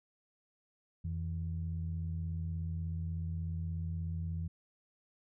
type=tone pair together; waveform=sine; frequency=86.24 / 162.8 Hz; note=F2 / E3; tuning=-21 / -21 cents; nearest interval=major seventh; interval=1100 cents; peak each=-35 / -39 dBFS; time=1.04-4.48 s; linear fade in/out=10 ms; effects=tanh soft clip ceiling -27 dBFS